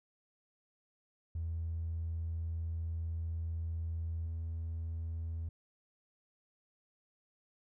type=tone with level steps; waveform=triangle; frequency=82.2 Hz; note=E2; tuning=4 cents flat; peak=-31 / -33 dBFS; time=1.35-5.49 s; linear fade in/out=5 ms; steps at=4.26 s; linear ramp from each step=2 ms; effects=tanh soft clip ceiling -32 dBFS